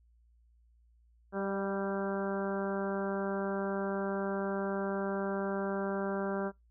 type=harmonic tone with a mistuned harmonic; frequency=196 Hz; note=G3; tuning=in tune; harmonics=1 / 2 / 3 / 4 / 5 / 6 / 7 / 8; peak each=-36 / -36 / -38 / -43 / -45 / -47 / -44 / -45 dBFS; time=1.32-6.52 s; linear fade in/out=50 ms; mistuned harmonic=3; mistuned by=+18 cents; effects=noise-tail reverb RT60 0.2 s tail -24 dB re dry + added 58 Hz sine -62 dBFS peak until 6.7 s